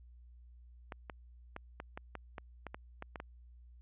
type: clicks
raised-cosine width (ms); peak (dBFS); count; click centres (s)
0.5; -27; 12; 0.922 / 1.098 / 1.564 / 1.801 / 1.975 / 2.153 / 2.382 / 2.667 / 2.745 / 3.024 / 3.158 / 3.201
effects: added 60 Hz sine -54 dBFS peak until 3.81 s + resampled to 8000 Hz